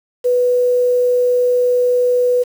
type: tone with quantisation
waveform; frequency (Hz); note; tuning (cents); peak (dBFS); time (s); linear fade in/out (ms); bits
sine; 493.9; B4; 0; -11; 0.24-2.44; 20; 6
effects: none